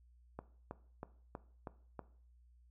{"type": "click train", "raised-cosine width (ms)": 1, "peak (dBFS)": -29, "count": 6, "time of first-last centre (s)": [0.39, 1.993], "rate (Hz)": 3.12, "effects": ["noise-tail reverb RT60 0.5 s tail -17 dB re dry", "added 60 Hz sine -62 dBFS peak until 2.7 s"]}